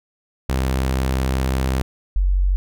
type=tone pair in turn; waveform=sawtooth / sine; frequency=65.41 / 46.48 Hz; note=C2 / F#1; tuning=0 / +9 cents; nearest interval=tritone; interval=591 cents; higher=first; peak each=-14 dBFS; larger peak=neither; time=0.49-1.82 / 2.16-2.56 s; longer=first; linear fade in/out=0 ms; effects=none